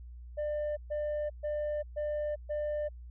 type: tone bursts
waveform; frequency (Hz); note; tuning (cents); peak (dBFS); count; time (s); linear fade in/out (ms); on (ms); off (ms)
sine; 597; D5; +28; -28; 5; 0.37-2.89; 20; 400; 130
effects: tanh soft clip ceiling -30 dBFS + added 60 Hz sine -44 dBFS peak until 3.1 s